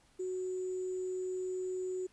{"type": "tone with sample-and-hold", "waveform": "sine", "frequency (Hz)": 370, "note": "F#4", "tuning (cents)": 0, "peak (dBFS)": -34, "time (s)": [0.19, 2.07], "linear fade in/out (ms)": 10, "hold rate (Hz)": 7350, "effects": ["pink hiss -67 dBFS RMS until 2.12 s", "resampled to 24000 Hz"]}